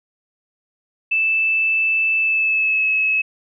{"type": "tone with pitch glide", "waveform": "sine", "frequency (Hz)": [2637, 2581], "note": ["E7", "E7"], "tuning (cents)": [0, -37], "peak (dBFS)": -15, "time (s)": [1.11, 3.22], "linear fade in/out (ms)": 10, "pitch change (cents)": -37, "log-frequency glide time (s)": [2.18, 2.89], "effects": []}